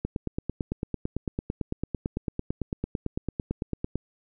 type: click train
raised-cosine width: 3 ms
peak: -15 dBFS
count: 36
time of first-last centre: 0.05-3.956 s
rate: 8.96 Hz
effects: none

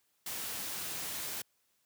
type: noise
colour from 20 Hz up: white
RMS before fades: -39 dBFS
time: 0.26-1.42 s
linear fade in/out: 5 ms
effects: white hiss -75 dBFS RMS until 1.85 s + high-pass 60 Hz 12 dB/octave

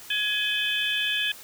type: tone cluster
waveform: sine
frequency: 1677 / 2536 / 3113 / 3448 Hz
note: G#6 / D#7 / G7 / A7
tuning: +16 / +32 / -13 / -36 cents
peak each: -29 dBFS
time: 0.1-1.32 s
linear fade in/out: 5 ms
effects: white hiss -45 dBFS RMS until 1.43 s

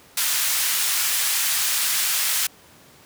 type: band-pass noise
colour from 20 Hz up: white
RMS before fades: -22 dBFS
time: 0.17-2.47 s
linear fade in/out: 5 ms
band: 1300 to 16000 Hz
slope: 12 dB/octave
effects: pink hiss -50 dBFS RMS until 3.05 s + high-pass 100 Hz 12 dB/octave

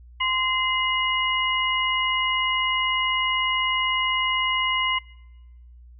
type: tone cluster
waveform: sine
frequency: 1034 / 2070 / 2890 Hz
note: C6 / C7 / F#7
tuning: -21 / -19 / -41 cents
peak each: -25 dBFS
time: 0.2-4.99 s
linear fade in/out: 10 ms
effects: noise-tail reverb RT60 1.0 s tail -23 dB re dry + added 60 Hz sine -44 dBFS peak until 5.99 s

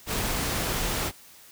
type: noise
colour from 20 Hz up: pink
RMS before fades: -28 dBFS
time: 0.06-1.12 s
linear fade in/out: 50 ms
effects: white hiss -51 dBFS RMS until 1.51 s

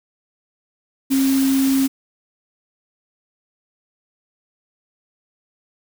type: tone in noise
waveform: sine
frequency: 269.1 Hz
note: C4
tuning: 49 cents sharp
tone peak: -14 dBFS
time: 1.1-1.88 s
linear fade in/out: 20 ms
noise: white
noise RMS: -28 dBFS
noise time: 1.1-1.88 s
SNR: +11 dB
effects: none

